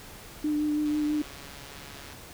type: tone with vibrato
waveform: sine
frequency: 299.8 Hz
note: D4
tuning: 36 cents sharp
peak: -24 dBFS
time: 0.44-1.22 s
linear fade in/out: 5 ms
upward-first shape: triangle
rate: 6.1 Hz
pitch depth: 19 cents each way
type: click train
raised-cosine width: 0.2 ms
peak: -29 dBFS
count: 180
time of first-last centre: 0.86-2.13 s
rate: 141 Hz
effects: pink hiss -46 dBFS RMS until 2.33 s